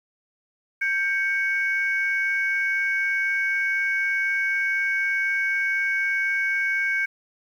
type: tone pair together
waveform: sine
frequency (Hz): 1576 / 2229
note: G6 / C#7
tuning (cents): +9 / +9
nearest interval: tritone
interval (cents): 600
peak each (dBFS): -23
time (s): 0.81-7.06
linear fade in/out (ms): 10
effects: tanh soft clip ceiling -14 dBFS + 9-bit

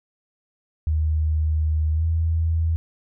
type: tone with pitch glide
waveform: sine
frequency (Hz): 77.78 to 81.6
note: D#2 to E2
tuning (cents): 0 to -17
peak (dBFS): -18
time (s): 0.87-2.76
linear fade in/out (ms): 0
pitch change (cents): +83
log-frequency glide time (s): 1.94-2.04
effects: none

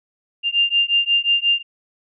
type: beating tone pair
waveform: sine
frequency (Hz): 2794 / 2799.6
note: F7 / F7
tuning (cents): 0 / +4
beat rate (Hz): 5.6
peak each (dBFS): -18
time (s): 0.43-1.63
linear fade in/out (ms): 50
effects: none

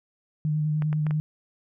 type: tone with vibrato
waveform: sine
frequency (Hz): 152.5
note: D#3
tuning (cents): -34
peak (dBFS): -22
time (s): 0.45-1.2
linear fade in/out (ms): 0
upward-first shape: square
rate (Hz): 10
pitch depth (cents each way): 16
type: clicks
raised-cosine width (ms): 0.5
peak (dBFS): -22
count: 4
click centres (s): 0.822 / 0.929 / 1.067 / 1.109
effects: none

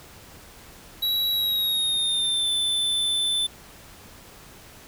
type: tone with pitch glide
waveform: square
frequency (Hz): 3891 to 3527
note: B7 to A7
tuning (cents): -27 to +3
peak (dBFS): -22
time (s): 1.02-3.47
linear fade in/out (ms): 10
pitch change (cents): -170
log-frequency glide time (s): 1.32-2.5
effects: pink hiss -47 dBFS RMS until 4.87 s

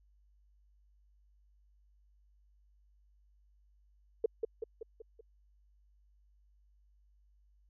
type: tone with echo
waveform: sine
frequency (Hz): 448.4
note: A4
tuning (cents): +33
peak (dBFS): -24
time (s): 4.24-4.26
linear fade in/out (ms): 5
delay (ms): 190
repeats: 5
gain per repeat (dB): -5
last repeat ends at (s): 5.21
effects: added 50 Hz sine -64 dBFS peak until 7.69 s

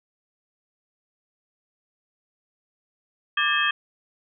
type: tone cluster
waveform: sine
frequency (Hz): 1180 / 1634 / 1786 / 2583 / 3209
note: D6 / G#6 / A6 / E7 / G7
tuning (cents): +8 / -29 / +25 / -36 / +40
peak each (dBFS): -26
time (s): 3.37-3.71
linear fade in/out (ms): 5
effects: none

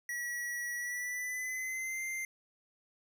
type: tone with pitch glide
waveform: square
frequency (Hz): 1929 to 2091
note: B6 to C7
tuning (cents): -41 to -2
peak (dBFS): -36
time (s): 0.09-2.25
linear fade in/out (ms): 2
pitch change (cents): +139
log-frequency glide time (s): 0.76-2.03
effects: none

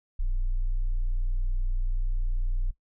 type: tone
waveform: sine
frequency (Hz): 30.39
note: B0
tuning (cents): -27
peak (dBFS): -21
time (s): 0.19-2.71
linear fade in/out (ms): 10
effects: noise-tail reverb RT60 0.1 s tail -18 dB re dry + tanh soft clip ceiling -22 dBFS

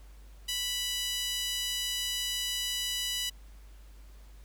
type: tone with high-pass filter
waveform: 5% pulse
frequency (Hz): 986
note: B5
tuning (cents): -3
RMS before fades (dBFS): -33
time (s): 0.48-3.3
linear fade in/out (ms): 10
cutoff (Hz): 2700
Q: 3.2
effects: added 50 Hz sine -48 dBFS peak until 4.44 s + pink hiss -62 dBFS RMS until 4.44 s

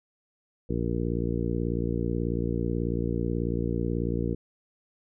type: harmonic tone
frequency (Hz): 58.27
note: A#1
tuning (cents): 0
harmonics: 1 / 2 / 3 / 4 / 5 / 6 / 7 / 8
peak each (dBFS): -32 / -32 / -32 / -35 / -34 / -35 / -37 / -36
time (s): 0.69-4.35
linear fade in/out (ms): 10
effects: none

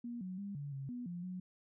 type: tone with pitch steps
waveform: sine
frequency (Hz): 238.3 / 184.8 / 200.6 / 143.2 / 136.4 / 244.9 / 174.8 / 183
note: A#3 / F#3 / G3 / D3 / C#3 / B3 / F3 / F#3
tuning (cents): +38 / -2 / +40 / -43 / -28 / -14 / +2 / -19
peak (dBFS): -40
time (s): 0.04-1.4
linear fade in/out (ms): 5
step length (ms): 170
effects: none

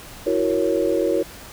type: chord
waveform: sine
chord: F# dominant seventh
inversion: third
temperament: equal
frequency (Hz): 329.6 / 370 / 466.2 / 554.4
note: E4 / F#4 / A#4 / C#5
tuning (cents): 0 / 0 / 0 / 0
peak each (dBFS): -23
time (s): 0.26-1.23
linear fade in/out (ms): 10
effects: pink hiss -40 dBFS RMS until 1.52 s

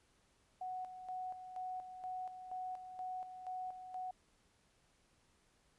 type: tone with tremolo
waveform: sine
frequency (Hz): 740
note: F#5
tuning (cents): 0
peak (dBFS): -40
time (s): 0.61-4.11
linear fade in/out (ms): 5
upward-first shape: square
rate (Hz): 2.1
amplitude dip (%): 60
effects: pink hiss -73 dBFS RMS until 5.78 s + resampled to 24000 Hz

